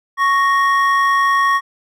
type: tone pair together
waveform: triangle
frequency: 1108.7 / 1864.6 Hz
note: C#6 / A#6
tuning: 0 / 0 cents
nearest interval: major sixth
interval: 900 cents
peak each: -11 / -16 dBFS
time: 0.17-1.61 s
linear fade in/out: 50 ms
effects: none